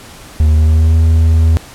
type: tone with pitch glide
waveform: triangle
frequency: 77 to 80.78 Hz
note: D#2 to E2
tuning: -17 to -35 cents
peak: -4 dBFS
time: 0.4-1.57 s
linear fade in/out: 0 ms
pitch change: +82 cents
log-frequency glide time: 0.51-0.95 s
effects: pink hiss -35 dBFS RMS until 1.74 s + low-pass 12000 Hz 12 dB/octave